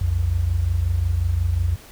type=tone pair together; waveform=sine; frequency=61.74 / 87.31 Hz; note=B1 / F2; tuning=0 / 0 cents; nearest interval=tritone; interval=600 cents; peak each=-23 / -19 dBFS; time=0.01-1.76 s; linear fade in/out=5 ms; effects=pink hiss -45 dBFS RMS until 1.91 s